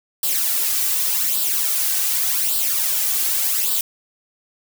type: noise with flanger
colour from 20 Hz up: blue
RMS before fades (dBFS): -20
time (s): 0.23-3.81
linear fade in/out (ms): 2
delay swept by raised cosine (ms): 0.23 to 2.63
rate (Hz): 0.86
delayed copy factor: +0.65
effects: none